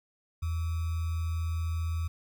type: tone with sample-and-hold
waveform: sine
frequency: 82.41 Hz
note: E2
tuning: in tune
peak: -28 dBFS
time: 0.42-2.08 s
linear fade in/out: 10 ms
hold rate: 1225 Hz
effects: none